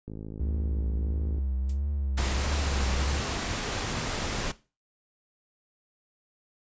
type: click train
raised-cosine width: 3 ms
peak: -26 dBFS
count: 71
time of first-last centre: 0.08-1.384 s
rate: 53.7 Hz
type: tone with vibrato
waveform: triangle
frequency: 68.4 Hz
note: C#2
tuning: 23 cents flat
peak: -25 dBFS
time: 0.4-3.2 s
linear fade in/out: 0 ms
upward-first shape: triangle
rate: 1.5 Hz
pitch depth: 110 cents each way
type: noise with exponential decay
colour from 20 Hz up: violet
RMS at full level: -36 dBFS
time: 1.69-1.81 s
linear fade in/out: 5 ms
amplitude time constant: 24 ms
type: noise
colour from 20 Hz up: pink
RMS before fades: -31 dBFS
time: 2.17-4.52 s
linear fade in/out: 10 ms
effects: noise-tail reverb RT60 0.3 s tail -17 dB re dry + resampled to 16000 Hz